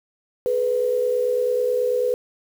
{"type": "tone pair together", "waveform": "sine", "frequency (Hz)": [426.7, 495.9], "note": ["G#4", "B4"], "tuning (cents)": [47, 7], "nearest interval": "minor third", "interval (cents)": 260, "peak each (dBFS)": [-25, -19], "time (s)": [0.46, 2.14], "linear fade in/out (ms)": 0, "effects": ["7-bit"]}